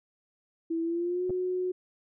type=tone with pitch glide; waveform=sine; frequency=329.6 to 365.7 Hz; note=E4 to F#4; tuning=0 to -20 cents; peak=-27 dBFS; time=0.7-1.72 s; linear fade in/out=10 ms; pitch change=+180 cents; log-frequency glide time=0.82-1.26 s
type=clicks; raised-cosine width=2 ms; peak=-26 dBFS; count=2; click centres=1.296 / 1.305 s
effects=none